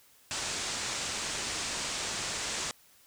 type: low-pass noise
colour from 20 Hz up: white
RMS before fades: -35 dBFS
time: 0.31-2.71 s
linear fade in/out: 0 ms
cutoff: 8300 Hz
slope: 48 dB/octave
effects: white hiss -61 dBFS RMS until 3.06 s